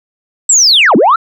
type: linear two-way sweep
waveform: sine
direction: down then up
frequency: 7902 to 185 to 1387 Hz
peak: -3 dBFS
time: 0.49-1.16 s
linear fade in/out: 5 ms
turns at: 0.96 s
effects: tanh soft clip ceiling 0 dBFS